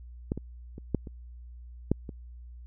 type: clicks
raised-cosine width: 3 ms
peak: -15 / -22 / -28 / -12 / -28 / -10 / -25 dBFS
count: 7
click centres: 0.319 / 0.376 / 0.781 / 0.947 / 1.072 / 1.916 / 2.092 s
effects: added 60 Hz sine -43 dBFS peak until 2.66 s